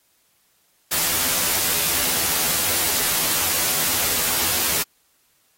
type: noise with comb filter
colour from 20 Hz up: white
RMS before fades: -21 dBFS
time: 0.91-4.83 s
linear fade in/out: 10 ms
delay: 12 ms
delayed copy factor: +0.75
effects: white hiss -63 dBFS RMS until 5.57 s + AAC 48 kbps